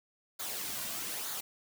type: noise with flanger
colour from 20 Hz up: white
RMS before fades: -38 dBFS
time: 0.39-1.41 s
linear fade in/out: 10 ms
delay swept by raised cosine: 0.36 to 2.36 ms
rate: 1.1 Hz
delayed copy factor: -0.55
effects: none